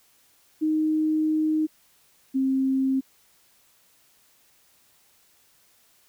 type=tone pair in turn; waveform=sine; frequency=311.1 / 265.9 Hz; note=D#4 / C4; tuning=0 / +28 cents; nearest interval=minor third; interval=272 cents; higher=first; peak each=-20 dBFS; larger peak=neither; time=0.61-1.67 / 2.34-3.01 s; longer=first; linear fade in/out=20 ms; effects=white hiss -61 dBFS RMS until 6.08 s